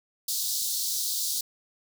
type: high-pass noise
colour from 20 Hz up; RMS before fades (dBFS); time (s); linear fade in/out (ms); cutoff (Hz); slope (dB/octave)
pink; -29; 0.28-1.41; 5; 3900; 48
effects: none